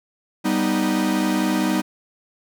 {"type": "chord", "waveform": "45% pulse", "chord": "G augmented", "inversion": "none", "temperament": "equal", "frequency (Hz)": [196, 246.9, 311.1], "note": ["G3", "B3", "D#4"], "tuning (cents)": [0, 0, 0], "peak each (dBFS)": [-23, -24, -22], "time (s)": [0.44, 1.82], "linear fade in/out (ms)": 20, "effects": []}